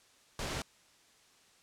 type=noise; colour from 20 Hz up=pink; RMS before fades=-37 dBFS; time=0.39-0.62 s; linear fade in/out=2 ms; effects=white hiss -64 dBFS RMS until 1.62 s + low-pass 8000 Hz 12 dB/octave